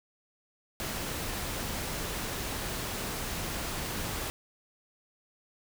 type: noise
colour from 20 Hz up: pink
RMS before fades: -35 dBFS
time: 0.8-4.3 s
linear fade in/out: 0 ms
effects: none